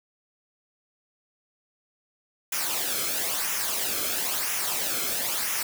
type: noise with flanger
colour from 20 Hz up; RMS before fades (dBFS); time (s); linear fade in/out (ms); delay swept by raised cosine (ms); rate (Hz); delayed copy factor
white; -28; 2.52-5.63; 5; 0.23 to 1.09; 1; -0.6
effects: none